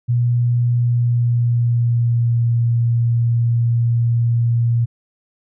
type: tone with pitch glide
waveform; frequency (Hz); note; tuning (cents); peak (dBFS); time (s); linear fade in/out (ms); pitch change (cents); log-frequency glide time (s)
sine; 120.6 to 117.64; B2 to A#2; -41 to +16; -13; 0.08-4.86; 20; -43; 0.72-2.45
effects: none